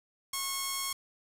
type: tone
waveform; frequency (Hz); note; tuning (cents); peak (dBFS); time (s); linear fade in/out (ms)
5% pulse; 1090; C#6; -29; -20; 0.33-0.93; 5
effects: resampled to 32000 Hz + 8-bit